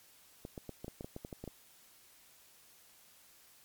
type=clicks; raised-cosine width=2 ms; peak=-29 dBFS; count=12; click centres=0.451 / 0.578 / 0.693 / 0.845 / 0.881 / 1.009 / 1.045 / 1.164 / 1.249 / 1.328 / 1.44 / 1.477 s; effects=white hiss -62 dBFS RMS until 3.64 s + MP3 96 kbps